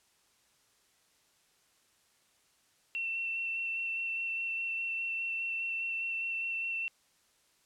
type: tone with vibrato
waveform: sine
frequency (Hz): 2700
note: E7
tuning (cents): +41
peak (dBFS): -32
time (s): 2.95-6.88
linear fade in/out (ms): 0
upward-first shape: square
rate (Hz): 4.9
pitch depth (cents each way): 10
effects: white hiss -69 dBFS RMS until 7.65 s + low-pass 10000 Hz 12 dB/octave